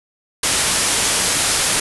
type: low-pass noise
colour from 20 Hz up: white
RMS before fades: -18 dBFS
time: 0.43-1.8 s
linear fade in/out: 5 ms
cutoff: 11000 Hz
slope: 96 dB/octave
effects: none